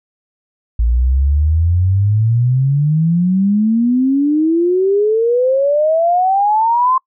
sine exponential sweep, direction up, 55.8 to 1054 Hz, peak -10 dBFS, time 0.79-6.98 s, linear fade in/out 5 ms, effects noise-tail reverb RT60 0.1 s tail -25 dB re dry

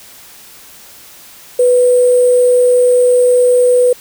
sine tone with sample-and-hold, 494.8 Hz, B4, 3 cents sharp, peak -6 dBFS, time 1.59-3.93 s, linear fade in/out 5 ms, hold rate 8820 Hz, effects white hiss -38 dBFS RMS until 4 s

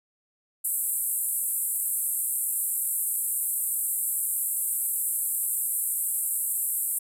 white band-pass noise, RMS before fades -28 dBFS, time 0.64-6.99 s, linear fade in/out 10 ms, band 7900 to 14000 Hz, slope 96 dB/octave, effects none

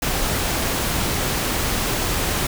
pink noise, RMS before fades -22 dBFS, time 0.02-2.47 s, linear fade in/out 5 ms, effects none

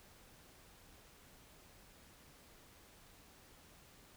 silence, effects pink hiss -62 dBFS RMS until 4.16 s

